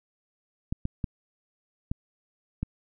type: clicks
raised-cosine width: 5 ms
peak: -16 dBFS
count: 5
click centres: 0.725 / 0.854 / 1.042 / 1.915 / 2.63 s
effects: none